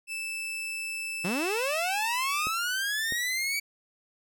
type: tone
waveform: 40% pulse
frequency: 2637 Hz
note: E7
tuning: in tune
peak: -31 dBFS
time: 0.07-2.51 s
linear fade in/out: 50 ms
type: linear sweep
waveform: sawtooth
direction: up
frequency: 160 to 2291 Hz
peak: -24 dBFS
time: 1.24-3.6 s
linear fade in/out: 10 ms
type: clicks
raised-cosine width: 2 ms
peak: -25 dBFS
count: 2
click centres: 2.47 / 3.123 s
effects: none